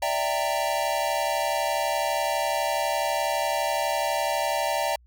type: chord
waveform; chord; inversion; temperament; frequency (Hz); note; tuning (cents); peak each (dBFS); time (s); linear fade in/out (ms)
square; E half-diminished seventh; third; equal with one note detuned; 587.3 / 659.3 / 784 / 919; D5 / E5 / G5 / Bb5; 0 / 0 / 0 / -25; -30; 0.02-4.96; 5
effects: added 60 Hz sine -53 dBFS peak until 5.06 s